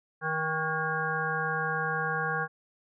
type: harmonic tone with a mistuned harmonic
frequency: 158.4 Hz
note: D#3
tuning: 31 cents sharp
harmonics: 1 / 3 / 5 / 7 / 9 / 10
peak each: -36 / -36 / -35 / -35 / -34 / -32 dBFS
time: 0.21-2.48 s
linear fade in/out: 50 ms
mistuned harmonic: 10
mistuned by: +48 cents
effects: none